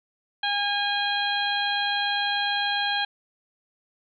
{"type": "harmonic tone with a mistuned harmonic", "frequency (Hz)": 813, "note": "G#5", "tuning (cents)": -37, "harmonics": [1, 2, 3, 4, 5], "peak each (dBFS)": [-28, -28, -34, -28, -32], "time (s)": [0.43, 3.05], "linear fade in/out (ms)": 5, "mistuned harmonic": 3, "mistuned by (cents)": 21, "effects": []}